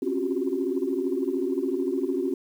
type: tone cluster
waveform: sine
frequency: 265 / 278.4 / 350.9 / 368.2 / 388 Hz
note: C4 / C#4 / F4 / F#4 / G4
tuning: +22 / +8 / +8 / -8 / -18 cents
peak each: -30 dBFS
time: 0.02-2.34 s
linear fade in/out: 5 ms
effects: tanh soft clip ceiling -14 dBFS + 9-bit